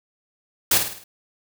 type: noise with echo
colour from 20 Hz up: white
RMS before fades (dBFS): -17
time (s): 0.71-0.78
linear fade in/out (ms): 5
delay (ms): 52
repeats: 5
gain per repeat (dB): -6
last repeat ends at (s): 1.04
effects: none